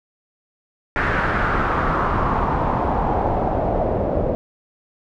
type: noise with low-pass filter sweep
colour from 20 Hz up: pink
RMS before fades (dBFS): -20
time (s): 0.96-4.35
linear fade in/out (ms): 0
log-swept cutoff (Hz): 1700 to 550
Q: 2.9
effects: none